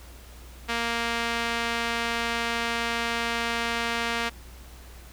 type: tone with band-pass filter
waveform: sawtooth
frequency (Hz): 233.1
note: A#3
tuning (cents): 0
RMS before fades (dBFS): -28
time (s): 0.68-4.3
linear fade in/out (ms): 20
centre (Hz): 2300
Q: 0.83
effects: added 60 Hz sine -44 dBFS peak until 5.12 s + pink hiss -50 dBFS RMS until 5.12 s